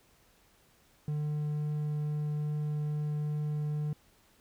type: tone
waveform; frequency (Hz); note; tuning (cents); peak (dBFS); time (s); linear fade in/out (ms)
triangle; 149.8; D3; +35; -28; 1.08-3.93; 2
effects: pink hiss -65 dBFS RMS until 4.4 s